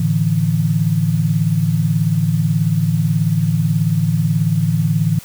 sine chord, A suspended fourth, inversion none, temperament just, 110 / 146.67 / 165 Hz, A2 / D3 / E3, 0 / -2 / +2 cents, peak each -19 / -18 / -16 dBFS, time 0-5.19 s, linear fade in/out 5 ms, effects white hiss -39 dBFS RMS until 5.24 s

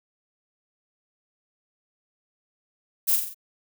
violet noise with echo, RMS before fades -21 dBFS, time 3.07-3.17 s, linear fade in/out 20 ms, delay 44 ms, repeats 4, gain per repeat -5 dB, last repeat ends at 3.346 s, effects none

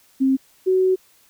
sine tone pair in turn, 266.1 / 373.8 Hz, C4 / F#4, +29 / +18 cents, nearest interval tritone, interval 589 cents, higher second, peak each -14 dBFS, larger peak neither, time 0.2-0.37 / 0.66-0.96 s, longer second, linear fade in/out 20 ms, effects white hiss -56 dBFS RMS until 1.29 s

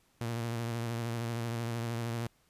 sawtooth tone with vibrato, 116.54 Hz, A#2, in tune, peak -29 dBFS, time 0.21-2.27 s, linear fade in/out 0 ms, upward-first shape sine, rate 13 Hz, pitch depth 41 cents each way, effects pink hiss -69 dBFS RMS until 2.49 s + resampled to 32000 Hz

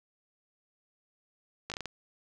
slowing click train, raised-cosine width 0.2 ms, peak -19 dBFS, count 6, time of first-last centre 1.7-1.857 s, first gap 17 ms, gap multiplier 1.31, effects none

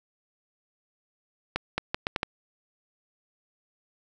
accelerating click train, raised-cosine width 0.3 ms, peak -10 dBFS, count 6, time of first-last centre 1.56-2.231 s, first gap 220 ms, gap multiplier 0.75, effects none

